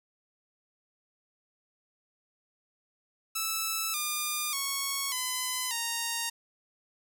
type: tone with pitch steps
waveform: 5% pulse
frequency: 1314 / 1204.9 / 1104.9 / 1013.2 / 929.1 Hz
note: E6 / D6 / C#6 / B5 / A#5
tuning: -6 / +44 / -6 / +44 / -6 cents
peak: -18 dBFS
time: 3.35-6.3 s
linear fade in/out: 10 ms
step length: 590 ms
effects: none